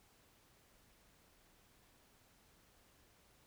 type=silence; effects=pink hiss -69 dBFS RMS until 3.46 s